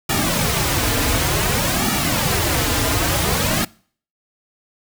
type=noise with flanger; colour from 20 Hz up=pink; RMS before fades=-19 dBFS; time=0.09-3.65 s; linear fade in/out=5 ms; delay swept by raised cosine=1.9 to 5.4 ms; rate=0.55 Hz; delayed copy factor=-0.75; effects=noise-tail reverb RT60 0.5 s tail -24 dB re dry